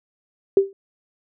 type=tone with exponential decay; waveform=sine; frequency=392 Hz; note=G4; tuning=in tune; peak=-7 dBFS; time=0.57-0.73 s; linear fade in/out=2 ms; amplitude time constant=34 ms; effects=none